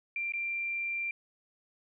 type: tone with dropouts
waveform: sine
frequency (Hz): 2368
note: D7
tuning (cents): +14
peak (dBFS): -31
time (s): 0.16-1.11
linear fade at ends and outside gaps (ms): 2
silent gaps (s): 0.322-0.336
effects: none